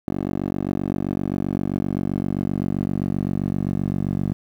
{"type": "tone with band-pass filter sweep", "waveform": "10% pulse", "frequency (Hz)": 47.67, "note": "G1", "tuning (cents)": -48, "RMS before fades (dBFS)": -24, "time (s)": [0.08, 4.33], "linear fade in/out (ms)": 0, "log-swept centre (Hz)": [320, 180], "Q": 1.2, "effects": ["9-bit"]}